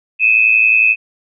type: tone pair together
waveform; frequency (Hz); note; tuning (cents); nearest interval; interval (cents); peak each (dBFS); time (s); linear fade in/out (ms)
sine; 2505 / 2616; D#7 / E7; +11 / -14; minor second; 75; -11; 0.19-0.96; 50
effects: none